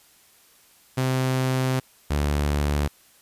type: tone pair in turn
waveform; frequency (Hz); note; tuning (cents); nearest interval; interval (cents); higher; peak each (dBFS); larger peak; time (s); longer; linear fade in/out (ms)
sawtooth; 130 / 72.96; C3 / D2; -11 / -11; minor seventh; 1000; first; -17; neither; 0.97-1.8 / 2.1-2.88; first; 10
effects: white hiss -56 dBFS RMS until 3.21 s + resampled to 32000 Hz